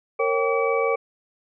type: tone cluster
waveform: sine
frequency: 461.6 / 547 / 779 / 1147 / 2290 Hz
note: A#4 / C#5 / G5 / D6 / D7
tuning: -17 / -23 / -11 / -41 / -44 cents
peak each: -22 / -25 / -30 / -27 / -29 dBFS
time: 0.19-0.96 s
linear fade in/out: 10 ms
effects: none